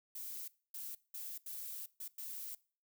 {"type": "noise bursts at uneven times", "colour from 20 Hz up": "violet", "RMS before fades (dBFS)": -45, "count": 6, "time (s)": [[0.15, 0.48], [0.74, 0.95], [1.14, 1.38], [1.46, 1.86], [2, 2.08], [2.18, 2.55]], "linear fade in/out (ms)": 5, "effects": ["noise-tail reverb RT60 0.4 s tail -21 dB re dry"]}